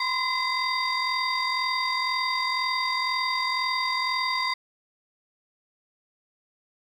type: tone cluster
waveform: sine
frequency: 1002 / 1044 / 2047 / 3692 / 4739 Hz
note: B5 / C6 / C7 / A#7 / D8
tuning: +25 / -4 / -38 / -17 / +15 cents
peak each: -31 / -28 / -28 / -34 / -30 dBFS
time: 0-4.54 s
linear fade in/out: 5 ms
effects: tanh soft clip ceiling -16 dBFS + 9-bit